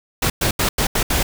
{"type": "noise bursts at uneven times", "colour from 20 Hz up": "pink", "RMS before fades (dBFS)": -18, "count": 6, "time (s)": [[0.22, 0.3], [0.41, 0.51], [0.59, 0.69], [0.78, 0.87], [0.95, 1.03], [1.1, 1.23]], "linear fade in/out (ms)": 5, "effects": []}